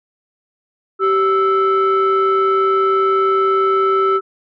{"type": "tone pair together", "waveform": "sine", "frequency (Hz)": [387.4, 1318.5], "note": ["G4", "E6"], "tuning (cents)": [-20, 0], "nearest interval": "octave + major sixth", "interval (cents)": 2120, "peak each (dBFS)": -13, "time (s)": [0.99, 4.21], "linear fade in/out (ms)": 50, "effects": ["tanh soft clip ceiling -8 dBFS"]}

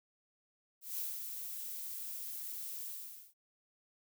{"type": "noise with ADSR envelope", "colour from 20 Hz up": "violet", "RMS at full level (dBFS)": -38, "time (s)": [0.81, 3.34], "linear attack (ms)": 170, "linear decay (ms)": 200, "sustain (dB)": -5, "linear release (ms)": 480, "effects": []}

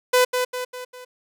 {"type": "tone with echo", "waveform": "sawtooth", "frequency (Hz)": 501, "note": "B4", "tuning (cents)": 25, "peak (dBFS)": -10, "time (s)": [0.13, 0.25], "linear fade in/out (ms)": 10, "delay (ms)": 200, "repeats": 4, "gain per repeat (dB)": -6, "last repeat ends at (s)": 1.05, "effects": []}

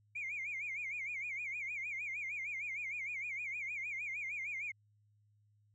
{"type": "tone with vibrato", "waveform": "sine", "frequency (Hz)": 2271, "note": "C#7", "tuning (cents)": 41, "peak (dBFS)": -37, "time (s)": [0.15, 4.72], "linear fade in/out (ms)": 10, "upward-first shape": "sine", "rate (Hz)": 6.5, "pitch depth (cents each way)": 150, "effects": ["tanh soft clip ceiling -34 dBFS", "added 104 Hz sine -68 dBFS peak until 5.74 s"]}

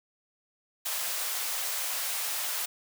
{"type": "high-pass noise", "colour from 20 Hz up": "white", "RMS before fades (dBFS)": -32, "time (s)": [0.85, 2.66], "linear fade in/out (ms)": 10, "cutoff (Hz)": 540, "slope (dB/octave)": 24, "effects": []}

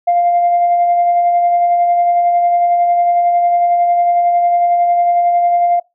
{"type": "tone with tremolo", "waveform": "sine", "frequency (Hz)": 698.5, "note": "F5", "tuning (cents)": 0, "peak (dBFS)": -7, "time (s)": [0.07, 5.8], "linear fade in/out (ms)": 10, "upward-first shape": "sine", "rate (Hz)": 11, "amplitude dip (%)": 30, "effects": ["noise-tail reverb RT60 0.2 s tail -23 dB re dry", "tanh soft clip ceiling -5 dBFS"]}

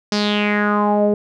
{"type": "tone with low-pass filter sweep", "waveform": "sawtooth", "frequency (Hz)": 207.7, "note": "G#3", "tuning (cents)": 0, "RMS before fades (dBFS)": -17, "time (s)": [0.12, 1.14], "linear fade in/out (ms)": 2, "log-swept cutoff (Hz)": [5300, 490], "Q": 4.9, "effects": []}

